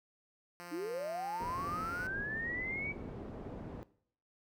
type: tone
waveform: 5% pulse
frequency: 174.61 Hz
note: F3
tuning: in tune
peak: -35 dBFS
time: 0.6-2.07 s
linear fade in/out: 0 ms
type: linear sweep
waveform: sine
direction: up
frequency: 293.7 to 2298 Hz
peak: -36 dBFS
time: 0.71-2.93 s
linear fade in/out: 20 ms
type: low-pass noise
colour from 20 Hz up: white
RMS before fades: -45 dBFS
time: 1.4-3.83 s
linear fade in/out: 0 ms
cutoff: 380 Hz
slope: 12 dB/octave
effects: noise-tail reverb RT60 0.6 s tail -18 dB re dry